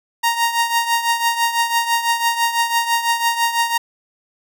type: tone with tremolo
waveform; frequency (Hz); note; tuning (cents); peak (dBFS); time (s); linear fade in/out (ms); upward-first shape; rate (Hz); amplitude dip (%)
sawtooth; 932; A#5; -1; -9; 0.23-3.78; 10; triangle; 6; 75
effects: none